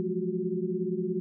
sine tone cluster, 171.1 / 182 / 212.4 / 362.9 / 380 Hz, F3 / F#3 / G#3 / F#4 / F#4, -35 / -28 / +39 / -34 / +46 cents, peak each -36 / -35 / -35 / -31 / -35 dBFS, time 0-1.2 s, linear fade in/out 0 ms, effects none

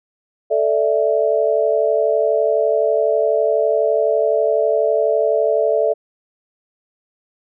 sine chord, A suspended fourth, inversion none, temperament equal, 440 / 587.3 / 659.3 Hz, A4 / D5 / E5, 0 / 0 / 0 cents, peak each -18 dBFS, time 0.5-5.94 s, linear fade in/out 20 ms, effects none

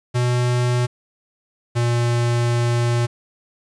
square tone pair in turn, 122.9 / 119.26 Hz, B2 / A#2, -8 / +40 cents, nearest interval minor second, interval 52 cents, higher first, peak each -17 dBFS, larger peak neither, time 0.14-0.87 / 1.75-3.07 s, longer second, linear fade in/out 20 ms, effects resampled to 22050 Hz + 8-bit

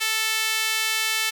sawtooth tone with high-pass filter, 440 Hz, A4, in tune, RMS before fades -24 dBFS, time 0-1.31 s, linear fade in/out 20 ms, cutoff 2300 Hz, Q 1.2, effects none

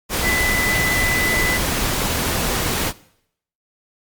sine tone in noise, 2000 Hz, B6, 21 cents sharp, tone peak -18 dBFS, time 0.22-1.6 s, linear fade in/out 50 ms, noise pink, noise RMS -21 dBFS, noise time 0.09-2.93 s, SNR 0 dB, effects noise-tail reverb RT60 0.7 s tail -20 dB re dry + Opus 48 kbps

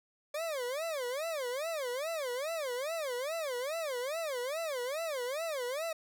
40% pulse tone with vibrato, 569 Hz, C#5, 45 cents sharp, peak -33 dBFS, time 0.34-5.93 s, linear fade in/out 5 ms, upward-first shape sine, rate 2.4 Hz, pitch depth 280 cents each way, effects none

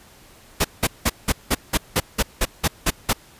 pink noise bursts, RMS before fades -18 dBFS, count 12, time 0.6-3.132 s, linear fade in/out 10 ms, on 46 ms, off 180 ms, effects pink hiss -49 dBFS RMS until 3.39 s + resampled to 32000 Hz

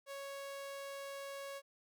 sawtooth tone, 554.4 Hz, C#5, in tune, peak -40 dBFS, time 0.06-1.62 s, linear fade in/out 50 ms, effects none

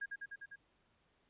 sine tone with echo, 1630 Hz, G#6, 33 cents flat, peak -38 dBFS, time 0.01-0.06 s, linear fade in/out 10 ms, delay 100 ms, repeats 5, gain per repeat -2 dB, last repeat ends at 0.56 s, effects pink hiss -75 dBFS RMS until 1.29 s + resampled to 8000 Hz

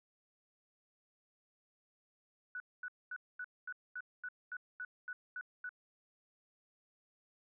sine tone bursts, 1480 Hz, F#6, in tune, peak -40 dBFS, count 12, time 2.55-5.692 s, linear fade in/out 2 ms, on 51 ms, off 230 ms, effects none

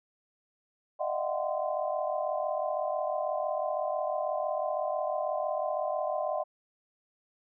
sine tone cluster, 606 / 652 / 725 / 761 / 1036 Hz, D#5 / E5 / F#5 / F#5 / C6, -46 / -19 / -35 / +48 / -17 cents, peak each -32 / -35 / -36 / -37 / -38 dBFS, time 0.99-6.44 s, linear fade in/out 20 ms, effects none

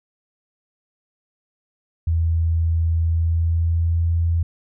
sine tone with pitch glide, 82.41 to 83.9 Hz, E2 to E2, 0 to +31 cents, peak -16 dBFS, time 2.07-4.43 s, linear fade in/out 5 ms, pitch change +31 cents, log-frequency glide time 3.03-4.06 s, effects none

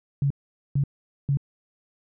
sine tone bursts, 140 Hz, C#3, 18 cents sharp, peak -19 dBFS, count 3, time 0.22-1.372 s, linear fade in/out 2 ms, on 84 ms, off 450 ms, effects none

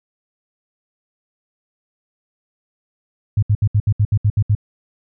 sine tone bursts, 104.3 Hz, G#2, 8 cents sharp, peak -11 dBFS, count 10, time 3.37-4.551 s, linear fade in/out 5 ms, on 56 ms, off 69 ms, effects none

